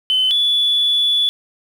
sine tone pair in turn, 3042 / 3439 Hz, F#7 / A7, +47 / -40 cents, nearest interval major second, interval 213 cents, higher second, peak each -12 dBFS, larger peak neither, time 0.1-0.31 / 0.31-1.29 s, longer second, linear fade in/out 0 ms, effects tanh soft clip ceiling -8 dBFS + 7-bit

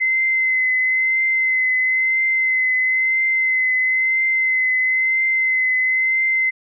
sine tone with vibrato, 2054 Hz, C7, 33 cents flat, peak -15 dBFS, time 0-6.51 s, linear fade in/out 20 ms, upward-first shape triangle, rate 1 Hz, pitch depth 24 cents each way, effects none

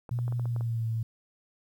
clicks, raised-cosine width 1 ms, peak -29 dBFS, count 8, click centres 0.092 / 0.189 / 0.28 / 0.324 / 0.396 / 0.456 / 0.563 / 0.609 s
sine tone with pitch glide, 120.5 to 113.08 Hz, B2 to A2, -42 to +48 cents, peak -27 dBFS, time 0.11-1.03 s, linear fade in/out 5 ms, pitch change -110 cents, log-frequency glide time 0.39-0.87 s
effects 10-bit

